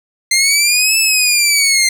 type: linear two-way sweep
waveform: 15% pulse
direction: up then down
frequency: 2084 to 2638 to 2084 Hz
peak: -3 dBFS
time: 0.31-1.89 s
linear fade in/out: 5 ms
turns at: 0.98 s
effects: none